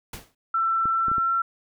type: noise with exponential decay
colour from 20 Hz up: pink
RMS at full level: -33 dBFS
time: 0.13-0.35 s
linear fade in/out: 5 ms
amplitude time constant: 46 ms
type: tone with pitch glide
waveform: sine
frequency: 1339 to 1350.7 Hz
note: E6 to E6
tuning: +27 to +42 cents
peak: -20 dBFS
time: 0.54-1.42 s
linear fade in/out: 5 ms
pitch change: +15 cents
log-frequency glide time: 0.91-1.26 s
type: clicks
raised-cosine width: 3 ms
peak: -22 dBFS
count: 4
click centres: 0.856 / 1.083 / 1.116 / 1.182 s
effects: none